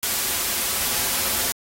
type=noise with comb filter; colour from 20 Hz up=white; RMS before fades=-23 dBFS; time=0.03-1.52 s; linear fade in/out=0 ms; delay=6.5 ms; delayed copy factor=-0.5; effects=AAC 48 kbps